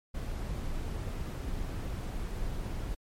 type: noise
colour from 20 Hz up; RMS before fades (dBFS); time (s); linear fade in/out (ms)
brown; -35; 0.14-2.95; 10
effects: MP3 64 kbps